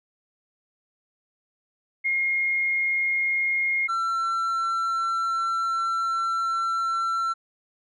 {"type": "tone pair in turn", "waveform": ["sine", "triangle"], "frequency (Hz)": [2141, 1348.7], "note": ["C7", "E6"], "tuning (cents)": [39, 39], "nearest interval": "minor sixth", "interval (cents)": 800, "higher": "first", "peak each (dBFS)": -21, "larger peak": "neither", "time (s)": [[2.04, 3.88], [3.88, 7.34]], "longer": "second", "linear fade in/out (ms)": 20, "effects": ["resampled to 22050 Hz"]}